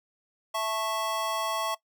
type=chord; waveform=square; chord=A major; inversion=second; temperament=just; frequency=660 / 880 / 1100 Hz; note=E5 / A5 / C#6; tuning=+2 / 0 / -14 cents; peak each=-33 / -35 / -32 dBFS; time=0.54-1.75 s; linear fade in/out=10 ms; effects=noise-tail reverb RT60 0.1 s tail -19 dB re dry